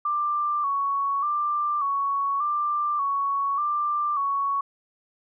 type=tone with vibrato; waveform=sine; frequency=1149 Hz; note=D6; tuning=38 cents flat; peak=-22 dBFS; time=0.05-4.61 s; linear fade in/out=5 ms; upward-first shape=square; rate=0.85 Hz; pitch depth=53 cents each way; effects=none